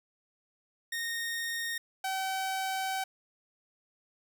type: tone pair in turn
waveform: sawtooth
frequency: 1851 / 764.9 Hz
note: A#6 / G5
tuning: -13 / -43 cents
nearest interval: octave + minor third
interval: 1530 cents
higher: first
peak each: -29 / -27 dBFS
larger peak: second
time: 0.92-1.78 / 2.04-3.04 s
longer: second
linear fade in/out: 5 ms
effects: none